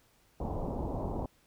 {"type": "low-pass noise", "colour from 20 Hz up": "pink", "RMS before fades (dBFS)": -35, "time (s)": [0.4, 1.26], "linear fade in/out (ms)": 2, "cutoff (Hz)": 960, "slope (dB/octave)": 48, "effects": ["pink hiss -67 dBFS RMS until 1.46 s"]}